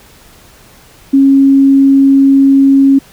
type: tone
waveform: sine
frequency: 273.3 Hz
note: C#4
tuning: 24 cents flat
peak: -3 dBFS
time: 1.13-2.99 s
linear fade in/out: 10 ms
effects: pink hiss -41 dBFS RMS until 3.12 s